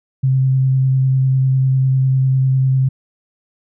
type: tone with vibrato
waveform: sine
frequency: 132 Hz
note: C3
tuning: 16 cents sharp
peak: -11 dBFS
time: 0.23-2.89 s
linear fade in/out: 10 ms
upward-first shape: square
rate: 10 Hz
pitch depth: 9 cents each way
effects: none

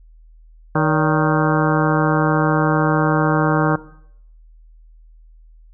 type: harmonic tone with a mistuned harmonic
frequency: 155.56 Hz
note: D#3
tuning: in tune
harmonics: 1 / 2 / 3 / 4 / 5 / 6 / 7 / 8 / 9 / 10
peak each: -18 / -21 / -23 / -24 / -25 / -26 / -26 / -27 / -28 / -28 dBFS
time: 0.75-3.76 s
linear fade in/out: 5 ms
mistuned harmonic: 4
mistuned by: -120 cents
effects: noise-tail reverb RT60 0.7 s tail -18 dB re dry + added 40 Hz sine -43 dBFS peak until 5.73 s

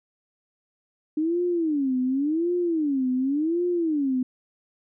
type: tone with vibrato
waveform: sine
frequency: 300 Hz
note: D4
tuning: 37 cents sharp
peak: -21 dBFS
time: 1.17-4.23 s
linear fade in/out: 5 ms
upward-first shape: sine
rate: 0.9 Hz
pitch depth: 290 cents each way
effects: none

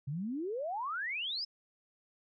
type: exponential sweep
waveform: sine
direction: up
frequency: 130.81 to 5274 Hz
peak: -34 dBFS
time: 0.07-1.45 s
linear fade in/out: 10 ms
effects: none

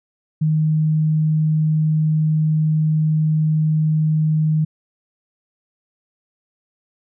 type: tone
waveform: sine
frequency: 155.56 Hz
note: D#3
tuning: in tune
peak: -14 dBFS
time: 0.41-4.65 s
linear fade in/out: 10 ms
effects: none

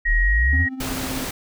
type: tone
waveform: sine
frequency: 1890 Hz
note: A#6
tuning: 23 cents sharp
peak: -19 dBFS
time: 0.05-0.69 s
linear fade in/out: 10 ms
type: exponential sweep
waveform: sine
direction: up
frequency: 34 to 91.9 Hz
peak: -16 dBFS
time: 0.05-0.67 s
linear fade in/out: 50 ms
type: tone with tremolo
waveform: triangle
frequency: 261.6 Hz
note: C4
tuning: in tune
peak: -24 dBFS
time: 0.53-1.25 s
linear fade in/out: 0 ms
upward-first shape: triangle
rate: 16 Hz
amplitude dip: 65%
type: noise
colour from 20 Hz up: pink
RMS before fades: -28 dBFS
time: 0.8-1.31 s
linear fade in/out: 5 ms
effects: none

